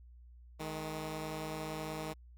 10% pulse tone pair together, 156.43 / 212.1 Hz, D#3 / G#3, +10 / +37 cents, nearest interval perfect fourth, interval 527 cents, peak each -31 / -38 dBFS, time 0.59-2.14 s, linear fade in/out 20 ms, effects added 60 Hz sine -53 dBFS peak until 2.37 s

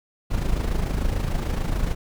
brown noise with amplitude modulation, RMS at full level -21 dBFS, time 0.3-1.95 s, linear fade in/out 20 ms, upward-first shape sine, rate 26.8 Hz, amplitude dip 60%, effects none

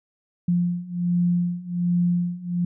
sine beating tone pair, 174.61 / 175.91 Hz, F3 / F3, 0 / +13 cents, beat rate 1.3 Hz, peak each -24 / -22 dBFS, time 0.48-2.65 s, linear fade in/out 5 ms, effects none

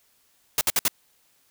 white noise bursts, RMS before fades -21 dBFS, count 4, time 0.58-0.881 s, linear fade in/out 2 ms, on 31 ms, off 59 ms, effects white hiss -64 dBFS RMS until 1.5 s

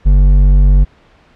sine tone with hard clipping, 48.06 Hz, G1, 34 cents flat, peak -6 dBFS, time 0.05-0.85 s, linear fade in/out 20 ms, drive 7 dB, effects pink hiss -48 dBFS RMS until 1.35 s + low-pass 3000 Hz 12 dB/octave

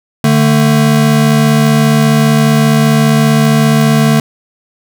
square tone pair together, 148.6 / 223.6 Hz, D3 / A3, +21 / +28 cents, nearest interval perfect fifth, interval 707 cents, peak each -10 dBFS, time 0.24-4.2 s, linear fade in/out 2 ms, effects none

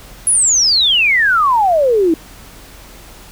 sine exponential sweep, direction down, 10880 to 311.1 Hz, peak -9 dBFS, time 0.27-2.14 s, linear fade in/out 2 ms, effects added 44 Hz sine -40 dBFS peak until 3.31 s + pink hiss -39 dBFS RMS until 3.31 s

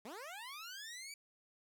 15% pulse linear sweep, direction up, 194 to 2326 Hz, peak -40 dBFS, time 0.05-1.14 s, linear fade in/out 2 ms, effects none

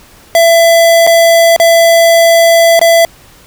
square tone with dropouts, 669 Hz, E5, 25 cents sharp, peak -4 dBFS, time 0.35-3.05 s, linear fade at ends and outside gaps 1 ms, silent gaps 1.067-1.073 / 1.563-1.599 / 2.793-2.814 s, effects pink hiss -40 dBFS RMS until 3.46 s

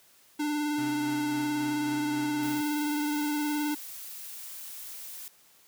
square tone with vibrato, 296.9 Hz, D4, 19 cents sharp, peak -28 dBFS, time 0.39-3.75 s, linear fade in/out 10 ms, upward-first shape triangle, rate 19 Hz, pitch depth 30 cents each way
25% pulse tone with tremolo, 130.81 Hz, C3, in tune, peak -34 dBFS, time 0.78-2.61 s, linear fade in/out 2 ms, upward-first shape sine, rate 3.7 Hz, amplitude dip 40%
blue noise, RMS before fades -42 dBFS, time 2.43-5.28 s, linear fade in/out 0 ms
effects white hiss -60 dBFS RMS until 5.67 s + high-pass 80 Hz 12 dB/octave

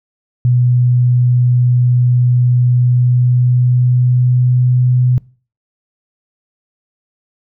sine tone with pitch glide, 123.47 to 125.34 Hz, B2 to B2, 0 to +26 cents, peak -8 dBFS, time 0.45-5.18 s, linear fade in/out 0 ms, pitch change +26 cents, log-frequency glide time 2.74-4.93 s, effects noise-tail reverb RT60 0.4 s tail -23 dB re dry

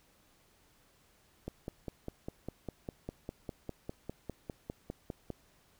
click train, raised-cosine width 2 ms, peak -25 dBFS, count 20, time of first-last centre 1.48-5.303 s, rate 4.97 Hz, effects pink hiss -67 dBFS RMS until 5.79 s

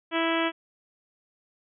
harmonic tone, 329.6 Hz, E4, in tune, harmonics 1 / 2 / 3 / 4 / 5 / 6 / 7 / 8 / 9 / 10, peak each -27 / -30 / -32 / -33 / -34 / -35 / -35 / -36 / -37 / -37 dBFS, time 0.11-0.52 s, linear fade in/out 50 ms, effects none

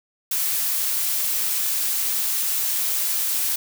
blue noise, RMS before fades -23 dBFS, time 0.31-3.56 s, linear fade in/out 5 ms, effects none

